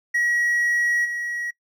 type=tone with level steps; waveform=triangle; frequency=1912 Hz; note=A#6; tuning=43 cents sharp; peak=-17 / -24 dBFS; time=0.14-1.51 s; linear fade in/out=10 ms; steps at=1.04 s; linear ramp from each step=20 ms; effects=noise-tail reverb RT60 0.1 s tail -22 dB re dry